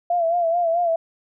sine tone with vibrato, 681 Hz, F5, 44 cents flat, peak -17 dBFS, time 0.1-0.96 s, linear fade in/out 5 ms, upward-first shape sine, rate 4.6 Hz, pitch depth 67 cents each way, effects none

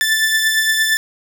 sawtooth beating tone pair, 1760 / 1768.7 Hz, A6 / A6, 0 / +9 cents, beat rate 8.7 Hz, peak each -11 / -18 dBFS, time 0.01-0.97 s, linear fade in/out 0 ms, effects none

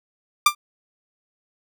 sawtooth tone with exponential decay, 1187 Hz, D6, 18 cents sharp, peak -5 dBFS, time 0.46-0.55 s, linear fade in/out 5 ms, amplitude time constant 18 ms, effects none

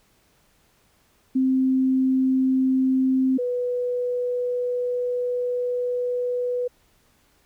sine tone pair in turn, 261.6 / 492.6 Hz, C4 / B4, 0 / -5 cents, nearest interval major seventh, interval 1095 cents, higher second, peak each -17 / -22 dBFS, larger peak first, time 1.35-3.38 / 3.38-6.68 s, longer second, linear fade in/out 10 ms, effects pink hiss -62 dBFS RMS until 7.45 s

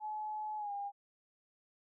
sine tone with pitch glide, 854 to 806.1 Hz, G#5 to G5, +48 to +48 cents, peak -37 dBFS, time 0-0.92 s, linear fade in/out 50 ms, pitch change -100 cents, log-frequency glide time 0.57-0.72 s, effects none

